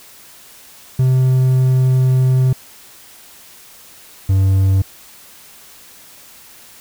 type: tone pair in turn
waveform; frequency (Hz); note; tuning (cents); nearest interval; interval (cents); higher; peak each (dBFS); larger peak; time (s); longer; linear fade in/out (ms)
triangle; 129.4 / 96.04; C3 / G2; -19 / -35; perfect fourth; 516; first; -8; neither; 0.99-2.53 / 4.29-4.82; first; 5
effects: white hiss -42 dBFS RMS until 6.8 s